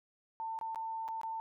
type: tone with dropouts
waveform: sine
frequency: 896 Hz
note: A5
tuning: 31 cents sharp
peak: -36 dBFS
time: 0.4-1.4 s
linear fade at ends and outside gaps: 0 ms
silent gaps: 0.589-0.612 / 0.747-0.758 / 1.08-1.086 / 1.214-1.233 s
effects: none